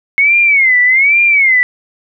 sine tone with vibrato, 2173 Hz, C#7, 35 cents flat, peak -6 dBFS, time 0.18-1.63 s, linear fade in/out 0 ms, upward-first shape sine, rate 1.2 Hz, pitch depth 170 cents each way, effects none

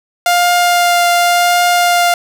sawtooth tone with vibrato, 702 Hz, F5, 9 cents sharp, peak -5 dBFS, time 0.26-2.14 s, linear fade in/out 2 ms, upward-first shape triangle, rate 0.9 Hz, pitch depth 11 cents each way, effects none

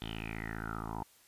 10% pulse tone with low-pass filter sweep, 55 Hz, A1, in tune, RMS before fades -40 dBFS, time 0.02-1.03 s, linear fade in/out 0 ms, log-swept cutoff 3400 to 900 Hz, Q 8.4, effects white hiss -63 dBFS RMS until 1.27 s + resampled to 32000 Hz

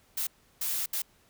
blue noise bursts at uneven times, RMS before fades -31 dBFS, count 3, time 0.17-0.27 / 0.61-0.86 / 0.93-1.02 s, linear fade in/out 5 ms, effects pink hiss -64 dBFS RMS until 1.29 s

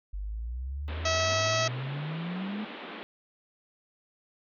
sine exponential sweep, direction up, 47.46 to 217.3 Hz, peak -32 dBFS, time 0.13-2.65 s, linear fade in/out 10 ms
pink band-pass noise, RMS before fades -42 dBFS, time 0.88-3.03 s, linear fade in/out 0 ms, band 200 to 3700 Hz, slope 48 dB/octave
harmonic tone, 648 Hz, E5, 30 cents flat, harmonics 1 / 2 / 3 / 4 / 5 / 6 / 7 / 8 / 9 / 10, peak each -29 / -32 / -34 / -35 / -36 / -37 / -37 / -38 / -39 / -39 dBFS, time 1.05-1.68 s, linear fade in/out 5 ms
effects none

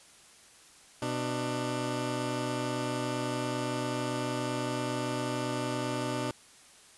15% pulse tone pair together, 125.2 / 297.8 Hz, B2 / D4, +24 / +24 cents, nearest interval octave + minor third, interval 1500 cents, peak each -27 dBFS, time 1.02-6.31 s, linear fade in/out 2 ms, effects white hiss -56 dBFS RMS until 6.97 s + resampled to 24000 Hz

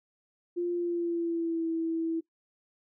sine tone with pitch glide, 349.2 to 327.7 Hz, F4 to E4, 0 to -10 cents, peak -27 dBFS, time 0.56-2.21 s, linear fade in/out 20 ms, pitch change -110 cents, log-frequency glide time 0.74-1.67 s, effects noise-tail reverb RT60 0.1 s tail -19 dB re dry

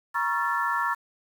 sine tone cluster, 947 / 1102 / 1360 / 1750 Hz, A#5 / C#6 / F6 / A6, +27 / -11 / -46 / -10 cents, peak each -29 dBFS, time 0.14-0.95 s, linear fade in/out 20 ms, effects 8-bit

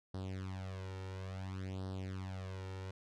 sawtooth tone with flanger, 94.6 Hz, F#2, 39 cents sharp, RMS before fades -43 dBFS, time 0.14-2.91 s, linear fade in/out 5 ms, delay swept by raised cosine 0.21 to 2.21 ms, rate 0.58 Hz, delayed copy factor +0.85, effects low-pass 6000 Hz 12 dB/octave

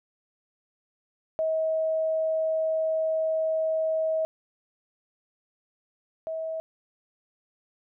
sine tone pair in turn, 638 / 643.6 Hz, D#5 / E5, +43 / -42 cents, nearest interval unison, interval 15 cents, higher second, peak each -23 / -29 dBFS, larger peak first, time 1.39-4.25 / 6.27-6.6 s, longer first, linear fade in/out 0 ms, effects none

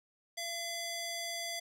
square tone with band-pass filter, 679 Hz, F5, 49 cents flat, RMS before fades -39 dBFS, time 0.37-1.6 s, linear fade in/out 10 ms, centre 5600 Hz, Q 0.8, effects none

